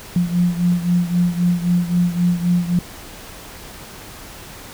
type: beating tone pair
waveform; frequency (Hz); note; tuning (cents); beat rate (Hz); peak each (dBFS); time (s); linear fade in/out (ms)
sine; 174.8 / 178.6; F3 / F3; +2 / +39; 3.8; -16 / -20; 0.16-2.79; 2
effects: pink hiss -37 dBFS RMS until 4.73 s